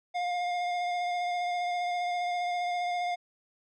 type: tone with vibrato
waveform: square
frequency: 709 Hz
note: F5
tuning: 26 cents sharp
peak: -29 dBFS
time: 0.14-3.16 s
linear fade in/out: 20 ms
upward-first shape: sine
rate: 15 Hz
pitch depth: 16 cents each way
effects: low-pass 4000 Hz 12 dB/octave